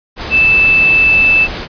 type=tone in noise; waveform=sine; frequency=2637 Hz; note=E7; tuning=in tune; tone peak=-6 dBFS; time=0.3-1.48 s; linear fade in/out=50 ms; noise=pink; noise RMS=-22 dBFS; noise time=0.16-1.68 s; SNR=+13 dB; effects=resampled to 11025 Hz